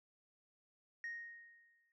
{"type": "tone with exponential decay", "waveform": "sine", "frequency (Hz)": 1864.7, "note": "A#6", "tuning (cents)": 0, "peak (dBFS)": -38, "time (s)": [1.04, 1.92], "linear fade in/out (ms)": 1, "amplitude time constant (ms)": 190, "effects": ["tanh soft clip ceiling -39 dBFS"]}